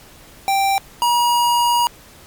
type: tone pair in turn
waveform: square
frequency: 784 / 956.3 Hz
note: G5 / A#5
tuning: 0 / +44 cents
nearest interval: minor third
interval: 344 cents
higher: second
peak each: -15 / -14 dBFS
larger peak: second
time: 0.48-0.78 / 1.02-1.87 s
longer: second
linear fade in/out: 0 ms
effects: pink hiss -44 dBFS RMS until 2.26 s + MP3 96 kbps